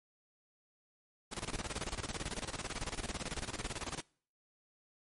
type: noise with tremolo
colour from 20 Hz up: pink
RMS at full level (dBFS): -38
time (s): 1.31-4.02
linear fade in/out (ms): 20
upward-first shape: square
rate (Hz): 18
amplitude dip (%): 80
effects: noise-tail reverb RT60 0.5 s tail -25 dB re dry + MP3 48 kbps